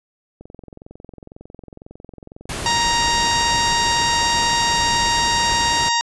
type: click train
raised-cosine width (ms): 2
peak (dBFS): -25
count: 78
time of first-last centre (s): 0.41-3.91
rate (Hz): 22
type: noise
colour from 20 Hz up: pink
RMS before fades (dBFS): -27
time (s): 2.49-5.89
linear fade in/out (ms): 5
type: harmonic tone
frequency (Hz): 936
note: A#5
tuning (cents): +7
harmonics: 1 / 2 / 3 / 4 / 5 / 6 / 7 / 8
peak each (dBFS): -19 / -24 / -27 / -25 / -26 / -27 / -31 / -30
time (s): 2.66-6.01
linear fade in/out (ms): 0
effects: resampled to 24000 Hz